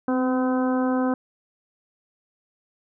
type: harmonic tone with a mistuned harmonic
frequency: 254.8 Hz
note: C4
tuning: 46 cents flat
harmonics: 1 / 2 / 3 / 4 / 5 / 6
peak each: -21 / -27 / -31 / -33 / -35 / -37 dBFS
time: 0.08-1.14 s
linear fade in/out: 2 ms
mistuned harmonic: 1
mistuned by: +25 cents
effects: none